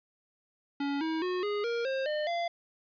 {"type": "tone with pitch steps", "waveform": "square", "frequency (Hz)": [282.1, 320.3, 363.7, 413, 469, 532.5, 604.7, 686.6], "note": ["C#4", "E4", "F#4", "G#4", "A#4", "C5", "D#5", "F5"], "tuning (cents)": [30, -50, -30, -10, 11, 30, -50, -30], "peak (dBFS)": -30, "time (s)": [0.8, 2.48], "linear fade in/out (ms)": 5, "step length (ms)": 210, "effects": ["resampled to 11025 Hz", "10-bit"]}